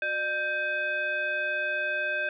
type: tone with frequency modulation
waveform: sine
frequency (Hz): 1568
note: G6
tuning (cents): 0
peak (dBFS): -26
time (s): 0.02-2.29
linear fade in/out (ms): 2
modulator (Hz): 966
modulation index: 0.93
effects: none